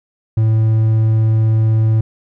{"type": "tone", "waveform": "triangle", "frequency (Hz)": 110.5, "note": "A2", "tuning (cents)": 8, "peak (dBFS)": -8, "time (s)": [0.37, 2.01], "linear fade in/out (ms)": 5, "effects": []}